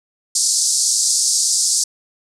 white band-pass noise, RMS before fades -17 dBFS, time 0.35-1.84 s, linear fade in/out 5 ms, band 4600 to 9100 Hz, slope 48 dB/octave, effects none

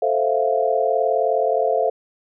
sine chord, F major seventh, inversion first, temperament equal, 440 / 523.3 / 659.3 / 698.5 Hz, A4 / C5 / E5 / F5, 0 / 0 / 0 / 0 cents, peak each -22 dBFS, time 0.02-1.9 s, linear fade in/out 5 ms, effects none

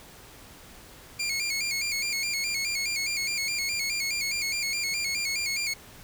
20% pulse tone with vibrato, 2284 Hz, D7, 49 cents flat, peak -22 dBFS, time 1.19-5.74 s, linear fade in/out 10 ms, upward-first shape square, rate 4.8 Hz, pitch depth 76 cents each way, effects pink hiss -49 dBFS RMS until 6.03 s

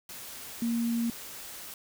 sine tone in noise, 233.1 Hz, A#3, in tune, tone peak -26 dBFS, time 0.62-1.1 s, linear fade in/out 2 ms, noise white, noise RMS -43 dBFS, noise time 0.09-1.74 s, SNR +14 dB, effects none

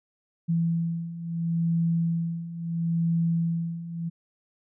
sine beating tone pair, 166.6 / 167.34 Hz, E3 / E3, +19 / +26 cents, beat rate 0.74 Hz, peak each -29 / -25 dBFS, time 0.48-4.1 s, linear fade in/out 20 ms, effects none

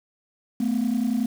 sine tone pair together, 220 / 250.7 Hz, A3 / B3, 0 / +26 cents, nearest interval major second, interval 226 cents, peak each -22 dBFS, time 0.6-1.26 s, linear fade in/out 5 ms, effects tanh soft clip ceiling -17 dBFS + 7-bit

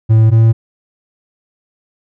triangle tone pair in turn, 111 / 112.81 Hz, A2 / A2, +16 / +44 cents, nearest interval unison, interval 28 cents, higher second, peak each -3 dBFS, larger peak neither, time 0.09-0.31 / 0.31-0.53 s, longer neither, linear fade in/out 20 ms, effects none

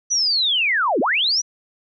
sine linear two-way sweep, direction down then up, 6010 to 210.5 to 6010 Hz, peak -16 dBFS, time 0.1-1.42 s, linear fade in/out 20 ms, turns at 1 s, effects none

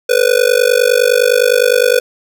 square tone with amplitude modulation, 493.9 Hz, B4, in tune, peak -5 dBFS, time 0.09-2 s, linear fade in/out 10 ms, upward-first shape sine, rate 49.8 Hz, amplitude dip 100%, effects none

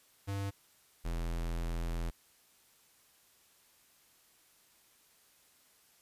square tone pair in turn, 99 / 42.05 Hz, G2 / E1, +18 / +35 cents, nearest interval octave + minor third, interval 1483 cents, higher first, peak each -35 / -34 dBFS, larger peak second, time 0.27-0.51 / 1.04-2.11 s, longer second, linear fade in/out 20 ms, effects white hiss -66 dBFS RMS until 6.01 s + resampled to 32000 Hz

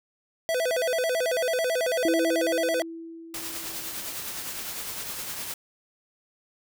square tone with vibrato, 575 Hz, D5, 37 cents flat, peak -24 dBFS, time 0.49-2.82 s, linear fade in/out 0 ms, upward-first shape square, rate 9.1 Hz, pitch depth 230 cents each way
sine tone with exponential decay, 330 Hz, E4, 2 cents sharp, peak -21 dBFS, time 2.05-4.54 s, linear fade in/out 2 ms, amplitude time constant 540 ms
white noise with tremolo, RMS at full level -33 dBFS, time 3.34-5.54 s, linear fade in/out 2 ms, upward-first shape triangle, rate 9.8 Hz, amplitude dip 40%
effects none

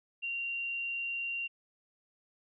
sine tone, 2764 Hz, F7, 19 cents flat, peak -33 dBFS, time 0.22-1.48 s, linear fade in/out 20 ms, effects none

